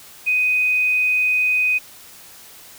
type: tone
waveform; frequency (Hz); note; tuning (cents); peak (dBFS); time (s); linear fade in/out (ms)
sine; 2500; D#7; +8; -15; 0.26-1.79; 20
effects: white hiss -43 dBFS RMS until 2.78 s